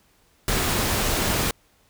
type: noise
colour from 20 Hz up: pink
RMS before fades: -23 dBFS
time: 0.48-1.51 s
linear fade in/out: 2 ms
effects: pink hiss -61 dBFS RMS until 1.89 s

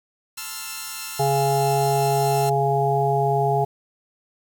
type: chord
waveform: 5% pulse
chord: F major seventh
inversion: first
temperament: equal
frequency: 880 / 1046.5 / 1318.5 / 1396.9 Hz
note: A5 / C6 / E6 / F6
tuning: 0 / 0 / 0 / 0 cents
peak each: -27 / -27 / -23 / -23 dBFS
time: 0.37-2.5 s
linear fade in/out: 10 ms
type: harmonic tone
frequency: 138.59 Hz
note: C#3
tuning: in tune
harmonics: 1 / 3 / 5 / 6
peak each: -23 / -23 / -23 / -23 dBFS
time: 1.19-3.65 s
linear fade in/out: 10 ms
effects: 8-bit

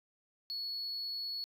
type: tone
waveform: sine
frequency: 4385 Hz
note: C#8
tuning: 20 cents flat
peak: -34 dBFS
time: 0.5-1.44 s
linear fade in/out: 0 ms
effects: tanh soft clip ceiling -35 dBFS

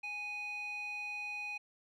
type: tone with band-pass filter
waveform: square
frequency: 829 Hz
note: G#5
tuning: 3 cents flat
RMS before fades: -41 dBFS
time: 0.03-1.58 s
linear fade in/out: 10 ms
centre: 2300 Hz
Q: 5.5
effects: none

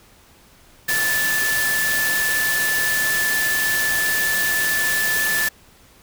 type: tone in noise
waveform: sine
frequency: 1746 Hz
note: A6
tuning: 14 cents flat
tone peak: -19 dBFS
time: 0.88-5.49 s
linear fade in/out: 10 ms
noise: white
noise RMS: -24 dBFS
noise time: 0.88-5.49 s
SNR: +2 dB
effects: pink hiss -51 dBFS RMS until 6.02 s

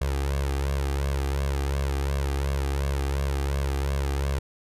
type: tone with flanger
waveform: sawtooth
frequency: 69.2 Hz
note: C#2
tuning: 2 cents flat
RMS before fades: -26 dBFS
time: 0.01-4.39 s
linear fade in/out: 5 ms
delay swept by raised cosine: 1.8 to 2.54 ms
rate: 2.8 Hz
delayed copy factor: +0.8
effects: resampled to 32000 Hz

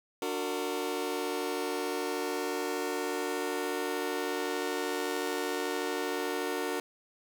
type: chord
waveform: sawtooth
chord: D augmented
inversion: none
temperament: just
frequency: 293.7 / 367.1 / 458.9 Hz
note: D4 / F#4 / A#4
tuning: 0 / -14 / -27 cents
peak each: -33 / -31 / -31 dBFS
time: 0.22-6.8 s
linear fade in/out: 2 ms
effects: 10-bit

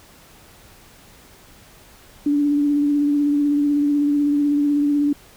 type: tone with vibrato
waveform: sine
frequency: 290 Hz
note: D4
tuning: 22 cents flat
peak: -15 dBFS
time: 2.26-5.13 s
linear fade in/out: 5 ms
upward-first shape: triangle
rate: 16 Hz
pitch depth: 26 cents each way
effects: pink hiss -48 dBFS RMS until 5.36 s

